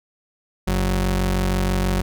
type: tone pair together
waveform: sawtooth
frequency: 46.3 / 92.6 Hz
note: F#1 / F#2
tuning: +2 / +2 cents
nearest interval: octave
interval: 1200 cents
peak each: -16 dBFS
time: 0.67-2.02 s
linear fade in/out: 10 ms
effects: none